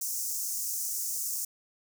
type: high-pass noise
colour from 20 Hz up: pink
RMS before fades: -33 dBFS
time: 0.01-1.45 s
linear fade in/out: 5 ms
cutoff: 5700 Hz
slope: 48 dB/octave
effects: none